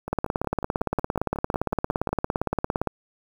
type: two click trains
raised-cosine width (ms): 1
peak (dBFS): -18 / -9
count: 12 / 49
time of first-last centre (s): 0.08-2.091 / 0.13-2.873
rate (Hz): 5.47 / 17.5
effects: 7-bit